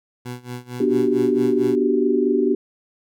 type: tone with tremolo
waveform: 20% pulse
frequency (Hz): 123.47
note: B2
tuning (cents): 0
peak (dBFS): -23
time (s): 0.25-1.76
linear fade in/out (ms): 10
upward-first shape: sine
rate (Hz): 4.4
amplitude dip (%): 90
type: chord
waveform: sine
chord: G major seventh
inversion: first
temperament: just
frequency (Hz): 245 / 294 / 367.5 / 392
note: B3 / D4 / F#4 / G4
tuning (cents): -14 / +2 / -12 / 0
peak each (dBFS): -22 / -22 / -21 / -20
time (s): 0.8-2.55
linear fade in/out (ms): 5
effects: none